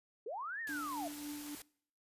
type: linear two-way sweep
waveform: sine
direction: up then down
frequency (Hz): 392 to 1881 to 626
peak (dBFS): -39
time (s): 0.26-1.08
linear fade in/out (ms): 5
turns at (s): 0.61
type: noise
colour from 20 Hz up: white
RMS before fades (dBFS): -49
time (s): 0.67-1.62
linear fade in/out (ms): 2
type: tone with tremolo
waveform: triangle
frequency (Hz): 293.7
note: D4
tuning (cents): 0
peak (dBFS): -38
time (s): 0.69-1.55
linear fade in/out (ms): 2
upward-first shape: triangle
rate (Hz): 3.7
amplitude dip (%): 55
effects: noise-tail reverb RT60 0.6 s tail -23 dB re dry + resampled to 32000 Hz